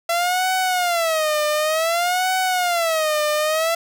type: tone with vibrato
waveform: sawtooth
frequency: 671 Hz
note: E5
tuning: 31 cents sharp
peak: -14 dBFS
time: 0.09-3.75 s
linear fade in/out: 5 ms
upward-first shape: sine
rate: 0.55 Hz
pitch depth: 190 cents each way
effects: none